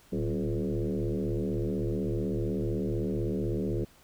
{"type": "tone with frequency modulation", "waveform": "sine", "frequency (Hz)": 115.7, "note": "A#2", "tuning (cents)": -13, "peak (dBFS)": -27, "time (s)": [0.12, 3.85], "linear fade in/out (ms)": 10, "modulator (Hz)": 75.9, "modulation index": 4.7, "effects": ["pink hiss -59 dBFS RMS until 4.03 s"]}